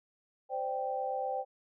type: chord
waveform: sine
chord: C suspended second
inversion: none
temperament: equal with one note detuned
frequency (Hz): 519 / 587.3 / 784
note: C5 / D5 / G5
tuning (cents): -14 / 0 / 0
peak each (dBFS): -36 / -40 / -34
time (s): 0.49-1.45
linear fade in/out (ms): 50
effects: none